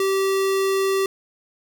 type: tone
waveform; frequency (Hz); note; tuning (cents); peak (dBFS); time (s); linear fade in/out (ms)
square; 387.5; G4; -20; -19; 0-1.06; 2
effects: none